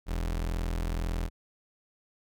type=tone; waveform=35% pulse; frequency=41.89 Hz; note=E1; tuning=29 cents sharp; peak=-27 dBFS; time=0.06-1.3 s; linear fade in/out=50 ms; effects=none